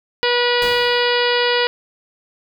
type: harmonic tone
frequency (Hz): 485.3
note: B4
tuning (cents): -30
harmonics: 1 / 2 / 3 / 4 / 5 / 6 / 7 / 8 / 9 / 10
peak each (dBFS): -18 / -23 / -24 / -23 / -27 / -23 / -28 / -30 / -29 / -28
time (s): 0.23-1.67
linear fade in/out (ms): 0
type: noise with exponential decay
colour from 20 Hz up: pink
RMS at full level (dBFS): -29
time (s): 0.62-1.31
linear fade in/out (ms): 0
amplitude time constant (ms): 150
effects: none